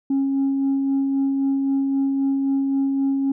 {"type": "tone with tremolo", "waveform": "sine", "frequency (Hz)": 273.1, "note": "C#4", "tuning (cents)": -26, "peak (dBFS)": -15, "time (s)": [0.1, 3.32], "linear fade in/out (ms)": 5, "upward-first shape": "sine", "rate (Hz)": 3.8, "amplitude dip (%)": 30, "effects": ["tanh soft clip ceiling -15 dBFS"]}